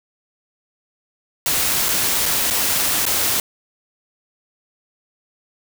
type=noise with dropouts; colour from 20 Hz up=white; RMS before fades=-19 dBFS; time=1.46-3.4 s; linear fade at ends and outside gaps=1 ms; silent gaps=1.885-1.889 / 2.257-2.261 / 2.502-2.508 / 3.054-3.064 s; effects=none